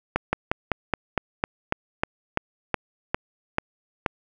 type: slowing click train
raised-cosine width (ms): 0.5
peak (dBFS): -6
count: 14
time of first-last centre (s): 0.16-4.062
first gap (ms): 170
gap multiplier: 1.09
effects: none